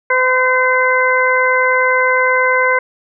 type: harmonic tone with a mistuned harmonic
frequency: 510 Hz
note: C5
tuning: 44 cents flat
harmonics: 1 / 2 / 3 / 4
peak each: -16 / -16 / -16 / -16 dBFS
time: 0.1-2.79 s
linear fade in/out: 5 ms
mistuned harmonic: 4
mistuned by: +16 cents
effects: none